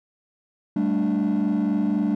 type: chord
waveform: triangle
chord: G suspended second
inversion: none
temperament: equal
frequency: 196 / 220 / 293.7 Hz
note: G3 / A3 / D4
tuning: 0 / 0 / 0 cents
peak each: -21 dBFS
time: 0.76-2.15 s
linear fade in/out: 5 ms
effects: tanh soft clip ceiling -14 dBFS